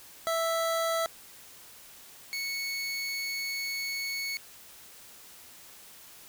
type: tone pair in turn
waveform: 25% pulse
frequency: 659.3 / 2210 Hz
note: E5 / C#7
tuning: 0 / -6 cents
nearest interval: octave + major sixth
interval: 2094 cents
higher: second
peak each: -23 / -28 dBFS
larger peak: first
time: 0.27-1.06 / 2.33-4.37 s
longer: second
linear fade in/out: 0 ms
effects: white hiss -51 dBFS RMS until 6.28 s